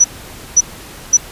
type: tone bursts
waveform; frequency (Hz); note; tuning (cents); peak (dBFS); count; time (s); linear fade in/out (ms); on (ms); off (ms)
sine; 5920; F#8; 0; -4; 3; 0-1.172; 10; 44; 520
effects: pink hiss -34 dBFS RMS until 1.31 s + resampled to 32000 Hz